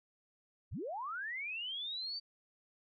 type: linear sweep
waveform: sine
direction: up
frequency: 40.75 to 4653 Hz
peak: -38 dBFS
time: 0.71-2.2 s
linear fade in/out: 20 ms
effects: none

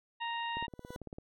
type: harmonic tone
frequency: 932.3 Hz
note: A#5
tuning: in tune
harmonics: 1 / 2 / 3 / 4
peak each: -36 / -41 / -42 / -47 dBFS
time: 0.2-0.67 s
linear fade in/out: 20 ms
type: click train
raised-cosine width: 2 ms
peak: -30 dBFS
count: 12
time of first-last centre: 0.57-1.185 s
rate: 17.9 Hz
type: tone with exponential growth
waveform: 20% pulse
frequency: 493.6 Hz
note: B4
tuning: 1 cent flat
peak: -38 dBFS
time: 0.68-0.96 s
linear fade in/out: 0 ms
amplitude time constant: 59 ms
effects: none

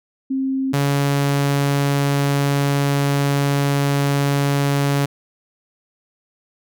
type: tone pair in turn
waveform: sine / sawtooth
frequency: 266.4 / 141.12 Hz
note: C4 / C#3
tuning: +31 / +31 cents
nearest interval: major seventh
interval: 1100 cents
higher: first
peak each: -18 / -12 dBFS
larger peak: second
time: 0.3-0.73 / 0.73-5.06 s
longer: second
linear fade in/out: 10 ms
effects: none

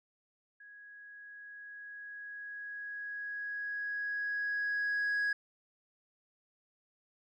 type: tone with level ramp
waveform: sine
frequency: 1661.2 Hz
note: G#6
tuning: in tune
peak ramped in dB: -51 to -26 dBFS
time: 0.6-5.33 s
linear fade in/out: 5 ms
effects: tanh soft clip ceiling -28 dBFS

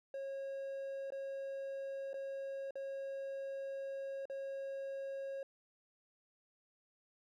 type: tone with dropouts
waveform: triangle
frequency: 545 Hz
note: C#5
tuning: 29 cents flat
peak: -38 dBFS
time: 0.14-5.43 s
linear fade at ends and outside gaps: 2 ms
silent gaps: 1.104-1.121 / 2.132-2.141 / 2.708-2.755 / 4.255-4.298 s
effects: none

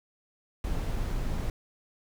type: noise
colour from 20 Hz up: brown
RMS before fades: -30 dBFS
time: 0.64-1.5 s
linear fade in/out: 2 ms
effects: none

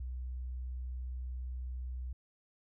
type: tone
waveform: sine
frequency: 62.7 Hz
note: B1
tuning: 27 cents sharp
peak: -37 dBFS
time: 0-2.13 s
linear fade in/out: 5 ms
effects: none

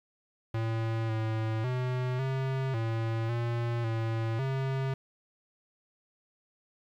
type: tone with pitch steps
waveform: square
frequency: 112.9 / 110.6 / 126.6 / 133.1 / 113.2 / 118 / 113 / 133.9 Hz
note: A2 / A2 / B2 / C3 / A2 / A#2 / A2 / C3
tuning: +45 / +9 / +43 / +30 / +50 / +22 / +47 / +40 cents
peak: -29 dBFS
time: 0.54-4.94 s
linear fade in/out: 5 ms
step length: 550 ms
effects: low-pass 3000 Hz 12 dB/octave + 10-bit

